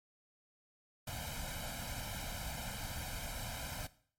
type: noise with comb filter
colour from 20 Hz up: pink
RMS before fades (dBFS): -42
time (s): 1.07-3.87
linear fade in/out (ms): 5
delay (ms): 1.3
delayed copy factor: +0.9
effects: noise-tail reverb RT60 0.5 s tail -17 dB re dry + MP3 64 kbps